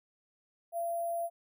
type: tone with sample-and-hold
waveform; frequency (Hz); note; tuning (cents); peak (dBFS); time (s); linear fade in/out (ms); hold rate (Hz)
sine; 680; F5; -46; -31; 0.72-1.3; 50; 11025
effects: none